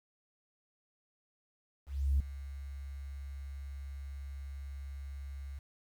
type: tone with ADSR envelope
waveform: sine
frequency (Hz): 69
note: C#2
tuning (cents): -7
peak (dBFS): -23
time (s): 1.86-5.59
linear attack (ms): 340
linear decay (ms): 4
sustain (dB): -17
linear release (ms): 6
effects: tanh soft clip ceiling -22 dBFS + 10-bit